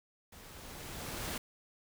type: noise with level ramp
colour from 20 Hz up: pink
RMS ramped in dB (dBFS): -54 to -37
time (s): 0.32-1.38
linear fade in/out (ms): 5
effects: none